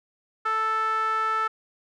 sawtooth tone with band-pass filter, 440 Hz, A4, in tune, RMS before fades -25 dBFS, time 0.45-1.48 s, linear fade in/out 10 ms, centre 1400 Hz, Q 7, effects none

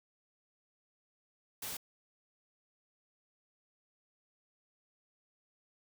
white noise, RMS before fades -41 dBFS, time 1.62-1.77 s, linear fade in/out 5 ms, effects none

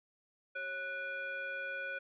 sine tone with frequency modulation, 1480 Hz, F#6, in tune, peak -37 dBFS, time 0.55-1.99 s, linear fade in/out 10 ms, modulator 933 Hz, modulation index 0.85, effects none

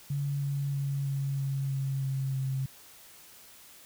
sine tone with pitch steps, 141.6 / 140.38 / 139.17 / 137.97 / 136.78 / 135.6 / 134.43 / 133.27 Hz, C#3 / C#3 / C#3 / C#3 / C#3 / C#3 / C3 / C3, +37 / +22 / +7 / -8 / -23 / -38 / +47 / +32 cents, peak -28 dBFS, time 0.1-2.66 s, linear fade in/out 5 ms, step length 320 ms, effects white hiss -53 dBFS RMS until 3.85 s

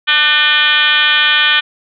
sine tone with frequency modulation, 2425 Hz, D#7, 45 cents flat, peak -8 dBFS, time 0.07-1.61 s, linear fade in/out 20 ms, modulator 309 Hz, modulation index 3.6, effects none

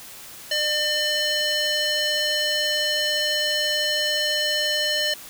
square tone with band-pass filter, 601 Hz, D5, 40 cents sharp, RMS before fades -23 dBFS, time 0.51-5.14 s, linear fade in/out 5 ms, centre 3700 Hz, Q 1.5, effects white hiss -41 dBFS RMS until 5.29 s

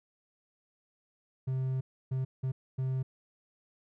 triangle tone bursts at uneven times, 130.81 Hz, C3, in tune, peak -27 dBFS, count 4, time 1.47-1.81 / 2.11-2.25 / 2.43-2.52 / 2.78-3.03 s, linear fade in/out 10 ms, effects none

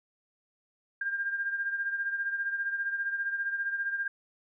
sine beating tone pair, 1600 / 1615 Hz, G6 / G#6, +35 / -49 cents, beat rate 15 Hz, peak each -30 / -37 dBFS, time 1.01-4.08 s, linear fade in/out 5 ms, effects none

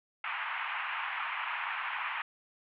pink band-pass noise, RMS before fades -36 dBFS, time 0.24-2.22 s, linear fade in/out 2 ms, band 860 to 2800 Hz, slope 48 dB/octave, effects none

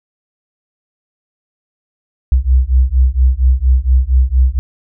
sine beating tone pair, 62 / 66.3 Hz, B1 / C2, +7 / +23 cents, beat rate 4.3 Hz, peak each -11 dBFS, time 2.32-4.59 s, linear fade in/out 0 ms, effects none

